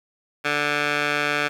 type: tone with band-pass filter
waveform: 15% pulse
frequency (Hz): 146.83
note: D3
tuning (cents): 0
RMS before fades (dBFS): -23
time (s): 0.44-1.49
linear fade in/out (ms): 20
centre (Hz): 2000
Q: 1.4
effects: 8-bit